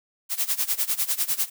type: noise with tremolo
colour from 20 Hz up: blue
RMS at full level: -22 dBFS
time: 0.29-1.5 s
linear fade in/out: 50 ms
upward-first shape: sine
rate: 10 Hz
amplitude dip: 90%
effects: none